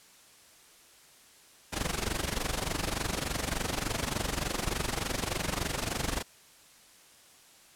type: noise with amplitude modulation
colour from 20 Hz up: pink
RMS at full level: -29 dBFS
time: 1.72-6.23 s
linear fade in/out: 20 ms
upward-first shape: sine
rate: 23.4 Hz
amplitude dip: 80%
effects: white hiss -57 dBFS RMS until 7.75 s + low-pass 11000 Hz 12 dB/octave